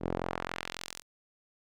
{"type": "tone with band-pass filter sweep", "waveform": "sawtooth", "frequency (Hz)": 43.65, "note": "F1", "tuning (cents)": 0, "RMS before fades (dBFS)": -37, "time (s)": [0, 1.03], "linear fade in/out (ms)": 50, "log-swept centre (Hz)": [330, 9100], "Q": 0.86, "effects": []}